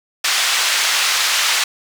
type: band-pass noise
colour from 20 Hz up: white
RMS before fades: -17 dBFS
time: 0.24-1.64 s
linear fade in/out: 5 ms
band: 1100 to 5100 Hz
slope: 12 dB/octave
effects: none